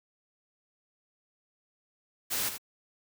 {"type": "noise with echo", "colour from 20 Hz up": "white", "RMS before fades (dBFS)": -31, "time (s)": [2.3, 2.5], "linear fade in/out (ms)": 20, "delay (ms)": 82, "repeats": 1, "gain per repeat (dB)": -8, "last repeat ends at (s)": 2.582, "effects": []}